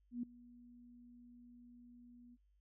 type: tone with ADSR envelope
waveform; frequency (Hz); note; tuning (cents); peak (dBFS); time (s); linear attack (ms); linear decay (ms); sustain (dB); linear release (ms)
sine; 241.7; B3; -37; -36; 0.11-2.37; 120; 5; -21; 35
effects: noise-tail reverb RT60 0.1 s tail -21 dB re dry + added 50 Hz sine -70 dBFS peak until 2.6 s

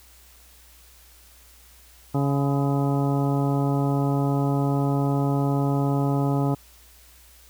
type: harmonic tone with a mistuned harmonic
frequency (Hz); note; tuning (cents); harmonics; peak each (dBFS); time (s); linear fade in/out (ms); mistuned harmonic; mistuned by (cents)
139.8; C#3; +15; 1 / 2 / 3 / 4 / 5 / 6 / 7 / 9; -22 / -25 / -31 / -34 / -33 / -34 / -38 / -38; 2.14-6.55; 10; 7; +45
effects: added 60 Hz sine -53 dBFS peak until 7.49 s + white hiss -53 dBFS RMS until 7.49 s

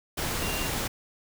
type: tone in noise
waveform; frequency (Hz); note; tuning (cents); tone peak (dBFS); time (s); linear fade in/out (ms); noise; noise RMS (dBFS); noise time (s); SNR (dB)
sine; 2779; F7; -9; -36; 0.42-0.68; 10; pink; -30; 0.17-0.88; -9
effects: none

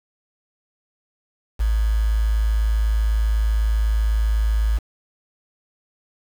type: tone with quantisation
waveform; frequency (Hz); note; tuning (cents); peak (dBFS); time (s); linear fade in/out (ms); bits
sine; 54; A1; -32; -16; 1.59-4.79; 20; 6
effects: none

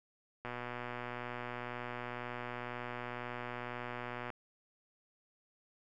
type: click train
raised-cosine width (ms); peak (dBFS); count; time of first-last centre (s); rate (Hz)
0.5; -26; 471; 0.45-4.302; 122
effects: none

